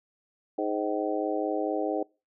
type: harmonic tone with a mistuned harmonic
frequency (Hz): 104.5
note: G#2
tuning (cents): +11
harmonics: 3 / 4 / 5 / 6 / 7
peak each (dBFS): -31 / -32 / -33 / -34 / -34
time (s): 0.58-2.03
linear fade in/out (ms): 5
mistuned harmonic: 7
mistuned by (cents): +73
effects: noise-tail reverb RT60 0.3 s tail -25 dB re dry